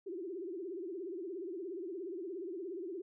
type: tone with vibrato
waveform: sine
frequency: 361.5 Hz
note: F#4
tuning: 40 cents flat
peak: -39 dBFS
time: 0.06-3.02 s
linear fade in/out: 10 ms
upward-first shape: triangle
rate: 17 Hz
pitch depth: 220 cents each way
effects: none